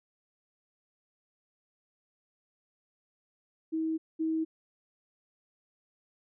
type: tone pair in turn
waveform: sine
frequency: 320.1 / 320.1 Hz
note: D#4 / D#4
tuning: +49 / +49 cents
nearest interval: unison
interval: 0 cents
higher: neither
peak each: -28 / -27 dBFS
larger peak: second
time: 3.72-3.98 / 4.19-4.45 s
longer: neither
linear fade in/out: 20 ms
effects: none